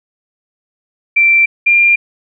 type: tone pair in turn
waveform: sine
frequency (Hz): 2349 / 2393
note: D7 / D7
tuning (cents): 0 / +32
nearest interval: unison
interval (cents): 32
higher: second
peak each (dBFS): -6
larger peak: neither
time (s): 1.16-1.46 / 1.66-1.96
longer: neither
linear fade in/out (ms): 10
effects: none